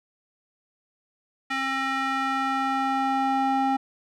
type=tone with band-pass filter sweep; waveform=square; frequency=268 Hz; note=C4; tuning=42 cents sharp; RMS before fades=-25 dBFS; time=1.5-3.77 s; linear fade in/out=10 ms; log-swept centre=1900 to 730 Hz; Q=1.6; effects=none